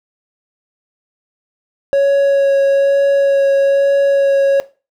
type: tone with vibrato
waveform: triangle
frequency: 554.4 Hz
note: C#5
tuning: in tune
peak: -7 dBFS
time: 1.93-4.6 s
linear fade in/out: 0 ms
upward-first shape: sine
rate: 1.1 Hz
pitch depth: 10 cents each way
effects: noise-tail reverb RT60 0.3 s tail -17 dB re dry